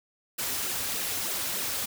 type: noise with flanger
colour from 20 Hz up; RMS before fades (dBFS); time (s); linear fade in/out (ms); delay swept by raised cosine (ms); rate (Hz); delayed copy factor
white; -31; 0.38-1.86; 10; 0.88 to 5.98; 3.3; -0.75
effects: none